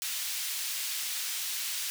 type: high-pass noise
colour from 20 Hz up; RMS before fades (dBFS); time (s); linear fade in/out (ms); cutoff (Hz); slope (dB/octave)
pink; -34; 0.02-1.9; 0; 3000; 12
effects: none